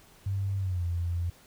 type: tone with pitch glide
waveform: sine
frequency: 98 to 86.31 Hz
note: G2 to F2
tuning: 0 to -20 cents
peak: -27 dBFS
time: 0.26-1.3 s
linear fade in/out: 5 ms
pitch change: -220 cents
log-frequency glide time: 0.58-0.84 s
effects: pink hiss -57 dBFS RMS until 1.46 s